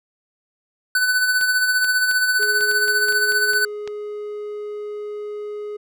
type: tone with tremolo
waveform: square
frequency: 1500 Hz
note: F#6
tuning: 23 cents sharp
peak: -15 dBFS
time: 0.95-3.65 s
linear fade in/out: 2 ms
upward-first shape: sine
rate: 15 Hz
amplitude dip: 45%
type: clicks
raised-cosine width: 0.2 ms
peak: -16 dBFS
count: 12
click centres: 1.412 / 1.845 / 2.113 / 2.43 / 2.609 / 2.714 / 2.881 / 3.085 / 3.124 / 3.321 / 3.534 / 3.876 s
type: tone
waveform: triangle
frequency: 417.7 Hz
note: G#4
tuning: 10 cents sharp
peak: -25 dBFS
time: 2.39-5.77 s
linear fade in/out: 10 ms
effects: none